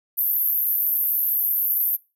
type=band-pass noise; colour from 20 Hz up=white; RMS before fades=-22 dBFS; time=0.17-1.97 s; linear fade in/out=20 ms; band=12000 to 14000 Hz; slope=96 dB/octave; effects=noise-tail reverb RT60 0.3 s tail -24 dB re dry